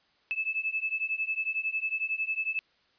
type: beating tone pair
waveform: sine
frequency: 2608 / 2619 Hz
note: E7 / E7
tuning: -19 / -12 cents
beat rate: 11 Hz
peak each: -32 / -31 dBFS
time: 0.31-2.59 s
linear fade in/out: 0 ms
effects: white hiss -67 dBFS RMS until 2.98 s + resampled to 11025 Hz